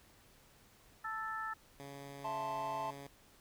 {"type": "harmonic tone", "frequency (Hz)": 440, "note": "A4", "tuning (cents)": 0, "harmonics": [2, 3, 4], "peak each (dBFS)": [-45, -40, -43], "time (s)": [1.04, 1.54], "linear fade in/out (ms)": 10}
{"type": "tone", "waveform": "10% pulse", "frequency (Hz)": 140, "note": "C#3", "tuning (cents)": 18, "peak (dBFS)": -39, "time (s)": [1.8, 3.07], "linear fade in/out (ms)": 0}
{"type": "chord", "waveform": "triangle", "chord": "A minor", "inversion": "second", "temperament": "equal with one note detuned", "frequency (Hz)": [662.7, 880, 1046.5], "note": ["E5", "A5", "C6"], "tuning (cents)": [9, 0, 0], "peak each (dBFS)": [-41, -37, -41], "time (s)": [2.24, 2.91], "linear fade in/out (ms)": 10}
{"effects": ["pink hiss -64 dBFS RMS until 3.4 s"]}